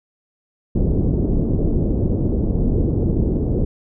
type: low-pass noise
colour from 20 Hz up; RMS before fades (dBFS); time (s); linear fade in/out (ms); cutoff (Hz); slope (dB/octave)
pink; -18; 0.75-3.65; 10; 420; 24
effects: none